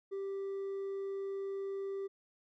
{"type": "tone with hard clipping", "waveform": "sine", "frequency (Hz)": 392, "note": "G4", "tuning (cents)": 0, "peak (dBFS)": -37, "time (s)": [0.11, 2.08], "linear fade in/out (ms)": 20, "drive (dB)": 2, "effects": []}